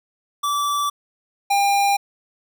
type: tone pair in turn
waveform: square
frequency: 1159 / 801.4 Hz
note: D6 / G5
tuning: -23 / +38 cents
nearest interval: tritone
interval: 639 cents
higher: first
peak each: -20 / -16 dBFS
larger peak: second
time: 0.43-0.9 / 1.5-1.97 s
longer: neither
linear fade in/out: 10 ms
effects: none